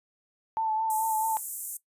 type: tone with vibrato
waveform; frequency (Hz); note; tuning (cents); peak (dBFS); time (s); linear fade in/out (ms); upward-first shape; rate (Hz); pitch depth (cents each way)
sine; 880; A5; 0; -25; 0.57-1.37; 0; sine; 4.6; 27
type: high-pass noise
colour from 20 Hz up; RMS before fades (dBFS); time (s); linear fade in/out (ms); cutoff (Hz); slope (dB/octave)
pink; -35; 0.9-1.77; 2; 7500; 48
effects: noise-tail reverb RT60 0.1 s tail -17 dB re dry + resampled to 32000 Hz